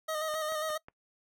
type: tone with vibrato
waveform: 25% pulse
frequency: 622.3 Hz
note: D#5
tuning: in tune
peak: -28 dBFS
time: 0.08-0.78 s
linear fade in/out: 10 ms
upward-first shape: square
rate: 7.4 Hz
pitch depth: 30 cents each way
type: click train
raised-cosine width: 0.5 ms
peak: -32 dBFS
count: 4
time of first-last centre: 0.34-0.884 s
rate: 5.51 Hz
effects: noise-tail reverb RT60 0.1 s tail -22 dB re dry